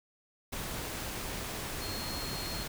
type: tone in noise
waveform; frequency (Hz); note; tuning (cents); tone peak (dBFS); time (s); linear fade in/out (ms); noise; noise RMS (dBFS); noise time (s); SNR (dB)
sine; 4263; C8; +32; -41; 1.81-2.64; 10; pink; -38; 0.52-2.68; -6
effects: none